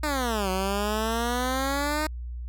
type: exponential two-way sweep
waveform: 10% pulse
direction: down then up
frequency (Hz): 311.1 to 185 to 311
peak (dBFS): -17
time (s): 0.03-2.07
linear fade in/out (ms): 5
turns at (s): 0.5
effects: added 60 Hz sine -32 dBFS peak until 2.48 s